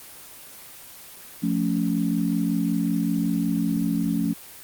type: chord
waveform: sine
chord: F augmented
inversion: none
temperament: equal with one note detuned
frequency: 174.61 / 220 / 280.2 Hz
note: F3 / A3 / C#4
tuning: 0 / 0 / +19 cents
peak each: -25 dBFS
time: 1.42-4.34 s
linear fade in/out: 20 ms
effects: white hiss -43 dBFS RMS until 4.63 s + Opus 24 kbps